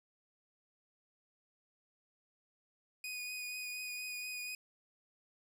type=tone with vibrato; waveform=sawtooth; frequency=2479 Hz; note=D#7; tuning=7 cents flat; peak=-37 dBFS; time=3.04-4.55 s; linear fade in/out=2 ms; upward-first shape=triangle; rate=4.2 Hz; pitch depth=17 cents each way; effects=none